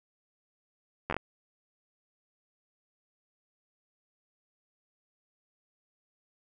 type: slowing click train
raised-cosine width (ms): 0.5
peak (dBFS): -16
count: 5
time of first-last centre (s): 1.1-1.166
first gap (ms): 11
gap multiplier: 1.28
effects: none